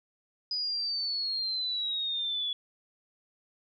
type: exponential sweep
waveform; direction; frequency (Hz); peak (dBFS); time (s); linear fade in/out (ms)
sine; down; 4978 to 3395; -29; 0.51-2.53; 2
effects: none